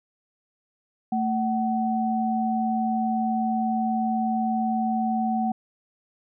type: tone pair together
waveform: sine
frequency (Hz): 223.5 / 751.8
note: A3 / F#5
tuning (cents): +27 / +27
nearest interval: octave + major sixth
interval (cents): 2100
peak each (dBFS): -24 / -25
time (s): 1.12-5.52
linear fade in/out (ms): 5
effects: none